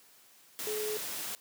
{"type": "tone in noise", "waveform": "sine", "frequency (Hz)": 425.8, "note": "G#4", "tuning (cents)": 43, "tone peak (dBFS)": -33, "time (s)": [0.67, 0.97], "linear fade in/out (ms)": 0, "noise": "white", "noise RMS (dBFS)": -38, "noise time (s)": [0.59, 1.35], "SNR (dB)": 2, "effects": ["white hiss -60 dBFS RMS until 1.4 s", "high-pass 150 Hz 12 dB/octave"]}